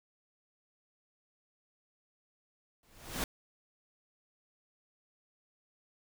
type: noise with exponential growth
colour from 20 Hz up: pink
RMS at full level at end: -31 dBFS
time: 2.83-3.24 s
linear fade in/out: 2 ms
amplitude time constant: 89 ms
effects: none